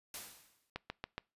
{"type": "noise with exponential decay", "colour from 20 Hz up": "white", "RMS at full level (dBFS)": -42, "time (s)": [0.14, 0.7], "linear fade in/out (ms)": 2, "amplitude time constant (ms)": 120}
{"type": "click train", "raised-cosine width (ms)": 0.3, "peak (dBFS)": -23, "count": 4, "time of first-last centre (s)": [0.76, 1.18], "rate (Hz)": 7.14}
{"effects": ["noise-tail reverb RT60 0.3 s tail -25 dB re dry", "resampled to 32000 Hz"]}